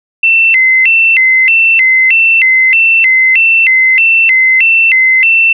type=tone with vibrato; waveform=sine; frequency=2349 Hz; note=D7; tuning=in tune; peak=-4 dBFS; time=0.23-5.53 s; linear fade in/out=5 ms; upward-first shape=square; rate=1.6 Hz; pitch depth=230 cents each way; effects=none